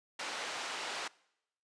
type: band-pass noise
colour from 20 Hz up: pink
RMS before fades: -40 dBFS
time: 0.19-1.08 s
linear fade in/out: 5 ms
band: 670 to 5700 Hz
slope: 12 dB/octave
effects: noise-tail reverb RT60 0.8 s tail -23 dB re dry + resampled to 22050 Hz